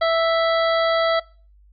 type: harmonic tone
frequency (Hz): 659.3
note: E5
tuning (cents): 0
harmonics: 1 / 2 / 3 / 5 / 6 / 7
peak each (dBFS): -17 / -23 / -27 / -31 / -33 / -34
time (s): 0.01-1.2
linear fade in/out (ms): 10
effects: noise-tail reverb RT60 0.4 s tail -24 dB re dry + added 50 Hz sine -49 dBFS peak until 1.72 s